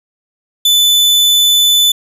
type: tone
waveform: 40% pulse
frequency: 3500 Hz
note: A7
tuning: 10 cents flat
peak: -6 dBFS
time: 0.65-1.92 s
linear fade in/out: 5 ms
effects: none